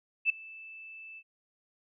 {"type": "tone with ADSR envelope", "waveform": "sine", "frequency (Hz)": 2637, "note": "E7", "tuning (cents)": 0, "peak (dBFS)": -20, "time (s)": [0.25, 1.23], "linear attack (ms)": 47, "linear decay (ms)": 7, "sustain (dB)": -24, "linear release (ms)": 52, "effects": []}